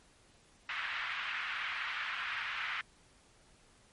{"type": "band-pass noise", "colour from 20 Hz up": "pink", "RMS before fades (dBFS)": -38, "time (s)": [0.69, 2.81], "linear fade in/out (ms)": 2, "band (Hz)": [1300, 2800], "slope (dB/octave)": 24, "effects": ["pink hiss -64 dBFS RMS until 3.92 s", "MP3 48 kbps"]}